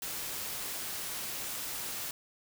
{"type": "noise", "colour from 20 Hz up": "white", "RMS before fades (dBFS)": -38, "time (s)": [0.02, 2.11], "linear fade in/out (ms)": 2, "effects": []}